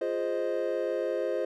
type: chord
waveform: triangle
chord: F minor seventh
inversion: none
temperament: equal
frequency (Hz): 349.2 / 415.3 / 523.3 / 622.3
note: F4 / Ab4 / C5 / Eb5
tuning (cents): 0 / 0 / 0 / 0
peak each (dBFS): -32 / -32 / -29 / -32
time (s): 0.01-1.45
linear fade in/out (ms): 5
effects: none